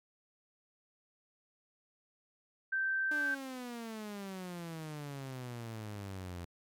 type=tone; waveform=sine; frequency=1558 Hz; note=G6; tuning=11 cents flat; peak=-30 dBFS; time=2.72-3.35 s; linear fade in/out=10 ms
type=exponential sweep; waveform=sawtooth; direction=down; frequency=301.7 to 85.3 Hz; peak=-37 dBFS; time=3.11-6.45 s; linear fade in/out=5 ms
effects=MP3 96 kbps